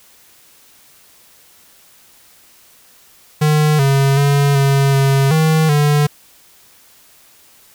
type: tone with pitch steps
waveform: square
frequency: 152 / 137.3 / 141.5 / 138.1 / 136.8 / 158.1 / 147.2 Hz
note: D#3 / C#3 / C#3 / C#3 / C#3 / D#3 / D3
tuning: -40 / -16 / +36 / -6 / -23 / +28 / +4 cents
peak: -11 dBFS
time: 3.41-6.07 s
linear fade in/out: 10 ms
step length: 380 ms
effects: white hiss -48 dBFS RMS until 7.74 s